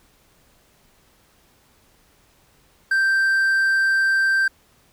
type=tone; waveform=triangle; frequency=1568 Hz; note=G6; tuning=in tune; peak=-14 dBFS; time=2.91-4.48 s; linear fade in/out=5 ms; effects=pink hiss -58 dBFS RMS until 4.92 s